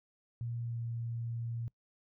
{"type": "tone with pitch glide", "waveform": "sine", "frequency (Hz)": [118, 116.64], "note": ["A#2", "A#2"], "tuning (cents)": [22, 1], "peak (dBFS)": -35, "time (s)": [0.41, 1.68], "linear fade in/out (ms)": 0, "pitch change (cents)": -21, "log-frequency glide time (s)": [0.62, 0.79], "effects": ["noise-tail reverb RT60 0.1 s tail -24 dB re dry"]}